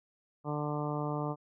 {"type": "harmonic tone", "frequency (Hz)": 148.4, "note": "D3", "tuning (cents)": 18, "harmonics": [1, 2, 3, 4, 5, 6, 7, 8], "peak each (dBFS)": [-35, -38, -40, -41, -42, -43, -43, -44], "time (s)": [0.44, 1.36], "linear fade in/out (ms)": 50, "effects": []}